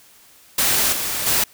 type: noise with level steps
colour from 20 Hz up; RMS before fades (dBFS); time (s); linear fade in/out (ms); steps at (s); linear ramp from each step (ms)
white; -18 / -24 / -18; 0.58-1.44; 5; 0.92 / 1.26; 10
effects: white hiss -50 dBFS RMS until 1.53 s